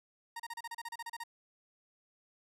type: tone bursts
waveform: 30% pulse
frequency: 932 Hz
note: A#5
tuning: 1 cent flat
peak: -37 dBFS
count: 13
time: 0.36-1.237 s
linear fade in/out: 5 ms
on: 37 ms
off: 33 ms
effects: resampled to 32000 Hz + 12-bit